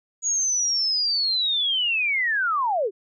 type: linear sweep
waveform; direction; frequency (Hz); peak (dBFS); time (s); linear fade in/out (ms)
sine; down; 6770 to 355.7; -20; 0.22-2.91; 50
effects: none